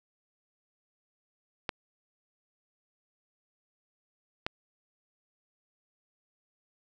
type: clicks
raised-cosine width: 0.3 ms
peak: -14 dBFS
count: 2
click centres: 1.692 / 4.465 s
effects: none